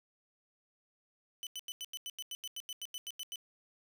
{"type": "tone bursts", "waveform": "sawtooth", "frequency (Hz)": 3005, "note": "F#7", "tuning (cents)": 26, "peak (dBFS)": -36, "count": 16, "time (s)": [1.43, 3.358], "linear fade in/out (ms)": 0, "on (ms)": 38, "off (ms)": 88, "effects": []}